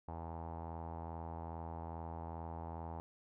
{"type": "tone with low-pass filter", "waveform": "sawtooth", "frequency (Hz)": 82.41, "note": "E2", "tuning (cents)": 0, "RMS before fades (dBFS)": -45, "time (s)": [0.08, 3], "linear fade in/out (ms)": 0, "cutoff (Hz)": 860, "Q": 5.5, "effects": []}